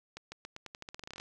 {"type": "accelerating click train", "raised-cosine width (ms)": 0.2, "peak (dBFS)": -26, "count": 17, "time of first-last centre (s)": [0.17, 1.2], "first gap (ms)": 150, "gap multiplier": 0.87, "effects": []}